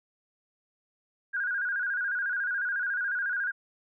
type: tone with vibrato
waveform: sine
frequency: 1539 Hz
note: G6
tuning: 32 cents flat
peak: -27 dBFS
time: 1.33-3.52 s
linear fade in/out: 20 ms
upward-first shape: square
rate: 14 Hz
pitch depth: 78 cents each way
effects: none